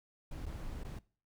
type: noise with dropouts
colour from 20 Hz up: brown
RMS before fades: -42 dBFS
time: 0.31-0.99 s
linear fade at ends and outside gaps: 5 ms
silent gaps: 0.458-0.462 / 0.836-0.847 s
effects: noise-tail reverb RT60 0.4 s tail -21 dB re dry